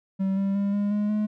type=tone with pitch steps; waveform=triangle; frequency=192.5 / 196.2 / 199.98 / 203.8 / 207.8 / 211.7 Hz; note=G3 / G3 / G3 / G#3 / G#3 / G#3; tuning=-31 / +2 / +35 / -32 / +1 / +33 cents; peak=-20 dBFS; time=0.19-1.27 s; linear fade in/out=20 ms; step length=180 ms; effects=none

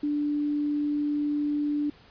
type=tone with quantisation; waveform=sine; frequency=293.7 Hz; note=D4; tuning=in tune; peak=-24 dBFS; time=0.03-1.9 s; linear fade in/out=5 ms; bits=9; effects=pink hiss -55 dBFS RMS until 2.1 s + resampled to 11025 Hz

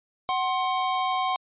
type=tone pair together; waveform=square; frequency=748 / 1057.8 Hz; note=F#5 / C6; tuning=+19 / +19 cents; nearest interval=tritone; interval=600 cents; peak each=-27 dBFS; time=0.29-1.36 s; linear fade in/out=0 ms; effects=resampled to 8000 Hz

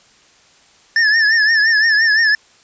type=tone with vibrato; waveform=square; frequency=1760 Hz; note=A6; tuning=in tune; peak=-11 dBFS; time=0.96-2.35 s; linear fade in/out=2 ms; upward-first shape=triangle; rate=5.8 Hz; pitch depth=100 cents each way; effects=white hiss -50 dBFS RMS until 2.63 s + resampled to 16000 Hz

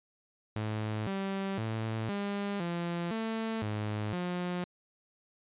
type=tone with pitch steps; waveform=sawtooth; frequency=107.9 / 194.6 / 111.3 / 201.6 / 171.9 / 223.4 / 105.9 / 178.2 Hz; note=A2 / G3 / A2 / G3 / F3 / A3 / G#2 / F3; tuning=-33 / -12 / +20 / +49 / -27 / +27 / +34 / +35 cents; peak=-28 dBFS; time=0.56-4.64 s; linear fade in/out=0 ms; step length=510 ms; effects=resampled to 8000 Hz

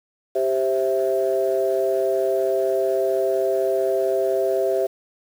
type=chord; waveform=sine; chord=C major; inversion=second; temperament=equal with one note detuned; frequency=392 / 527.8 / 659.3 Hz; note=G4 / C5 / E5; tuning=0 / +15 / 0 cents; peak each=-21 / -23 / -22 dBFS; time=0.35-4.87 s; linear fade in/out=10 ms; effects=tanh soft clip ceiling -10 dBFS + 7-bit

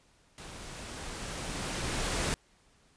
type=noise with level ramp; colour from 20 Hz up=pink; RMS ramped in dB=-46 to -30 dBFS; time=0.38-2.34 s; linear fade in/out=0 ms; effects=pink hiss -65 dBFS RMS until 2.96 s + resampled to 22050 Hz

